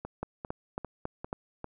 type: two click trains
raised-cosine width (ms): 1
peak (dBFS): -23 / -19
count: 5 / 5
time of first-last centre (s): 0.05-1.644 / 0.23-1.329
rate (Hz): 2.51 / 3.64
effects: none